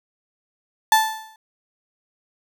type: tone with exponential decay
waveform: 35% pulse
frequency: 878 Hz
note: A5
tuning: 4 cents flat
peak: -8 dBFS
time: 0.92-1.36 s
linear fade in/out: 2 ms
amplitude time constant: 95 ms
effects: none